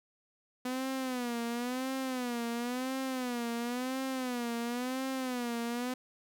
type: tone with vibrato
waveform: sawtooth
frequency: 248.9 Hz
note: B3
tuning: 14 cents sharp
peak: -29 dBFS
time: 0.65-5.94 s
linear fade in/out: 5 ms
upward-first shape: sine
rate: 0.96 Hz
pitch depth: 110 cents each way
effects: none